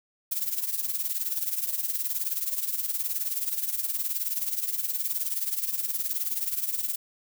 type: noise with tremolo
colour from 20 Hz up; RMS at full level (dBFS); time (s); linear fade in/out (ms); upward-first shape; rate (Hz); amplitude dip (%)
violet; -26; 0.31-6.96; 10; triangle; 19; 80
effects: none